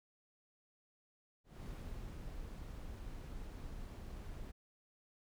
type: noise with ADSR envelope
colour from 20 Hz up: brown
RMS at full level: -45 dBFS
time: 1.44-4.52 s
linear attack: 210 ms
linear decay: 530 ms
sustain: -2 dB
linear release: 16 ms
effects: none